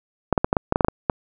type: clicks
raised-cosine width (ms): 1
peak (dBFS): -3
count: 11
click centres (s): 0.327 / 0.378 / 0.445 / 0.529 / 0.568 / 0.724 / 0.759 / 0.808 / 0.847 / 0.884 / 1.098
effects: none